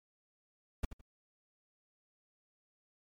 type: noise with echo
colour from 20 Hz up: brown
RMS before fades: -31 dBFS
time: 0.83-0.85 s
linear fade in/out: 5 ms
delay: 81 ms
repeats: 2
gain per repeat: -12 dB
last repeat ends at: 1.012 s
effects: MP3 96 kbps